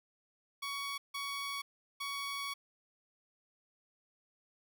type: tone bursts at uneven times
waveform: 15% pulse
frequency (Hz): 1122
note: C#6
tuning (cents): +21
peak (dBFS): -31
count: 3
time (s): 0.62-0.98 / 1.14-1.62 / 2-2.54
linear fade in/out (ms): 10
effects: none